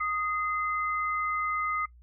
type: tone pair together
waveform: sine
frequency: 1244.5 / 2064 Hz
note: D#6 / C7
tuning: 0 / -24 cents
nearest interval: major sixth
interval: 876 cents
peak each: -28 / -33 dBFS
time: 0-1.86 s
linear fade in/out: 10 ms
effects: noise-tail reverb RT60 0.1 s tail -20 dB re dry + added 60 Hz sine -51 dBFS peak until 2.02 s